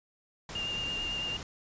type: noise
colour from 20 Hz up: pink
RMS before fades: -41 dBFS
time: 0.49-1.43 s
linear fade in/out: 2 ms
type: tone with vibrato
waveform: sine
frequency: 2809 Hz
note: F7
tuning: 9 cents sharp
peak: -32 dBFS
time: 0.55-1.37 s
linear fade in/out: 5 ms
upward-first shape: triangle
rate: 9 Hz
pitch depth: 21 cents each way
effects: resampled to 16000 Hz